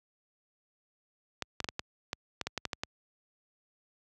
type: clicks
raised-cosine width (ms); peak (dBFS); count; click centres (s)
0.2; -15; 12; 1.423 / 1.603 / 1.644 / 1.688 / 1.794 / 2.131 / 2.413 / 2.47 / 2.577 / 2.653 / 2.732 / 2.835
effects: high-pass 60 Hz 12 dB/octave